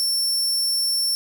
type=tone; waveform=sawtooth; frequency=5420 Hz; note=E8; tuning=47 cents sharp; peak=-17 dBFS; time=0-1.15 s; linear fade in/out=0 ms; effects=none